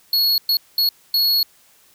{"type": "tone bursts at uneven times", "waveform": "square", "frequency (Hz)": 4344, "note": "C#8", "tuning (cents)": -36, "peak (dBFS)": -15, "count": 4, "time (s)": [[0.13, 0.38], [0.49, 0.57], [0.78, 0.89], [1.14, 1.43]], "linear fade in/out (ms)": 2, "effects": ["white hiss -54 dBFS RMS until 1.94 s"]}